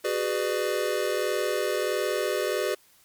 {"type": "chord", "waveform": "square", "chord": "G# half-diminished seventh", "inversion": "third", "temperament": "just", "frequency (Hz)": [373.8, 415.3, 498.4, 598], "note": ["F#4", "G#4", "B4", "D5"], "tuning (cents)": [18, 0, 16, 31], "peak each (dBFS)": -31, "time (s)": [0.04, 2.75], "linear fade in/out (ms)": 10, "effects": ["white hiss -59 dBFS RMS until 3.04 s", "MP3 96 kbps"]}